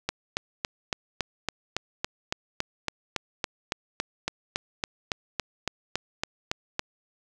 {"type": "click train", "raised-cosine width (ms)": 0.2, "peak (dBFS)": -9, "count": 25, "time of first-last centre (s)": [0.09, 6.794], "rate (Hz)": 3.58, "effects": []}